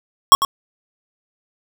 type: tone with echo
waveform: square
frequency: 1100 Hz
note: C#6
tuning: 14 cents flat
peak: -3 dBFS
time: 0.32-0.35 s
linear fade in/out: 0 ms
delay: 99 ms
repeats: 1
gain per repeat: -13 dB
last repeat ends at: 0.449 s
effects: none